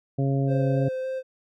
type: harmonic tone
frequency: 136.9 Hz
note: C#3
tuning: 21 cents flat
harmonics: 1 / 2 / 3 / 4 / 5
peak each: -22 / -28 / -32 / -34 / -36 dBFS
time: 0.18-0.89 s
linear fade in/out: 10 ms
type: tone with vibrato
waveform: triangle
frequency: 521 Hz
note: C5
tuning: 7 cents flat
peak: -25 dBFS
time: 0.47-1.23 s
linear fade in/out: 50 ms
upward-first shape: square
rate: 3.5 Hz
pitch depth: 9 cents each way
effects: none